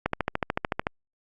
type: click train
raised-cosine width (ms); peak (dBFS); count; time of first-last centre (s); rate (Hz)
0.5; -9; 12; 0.06-0.869; 13.6
effects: Opus 48 kbps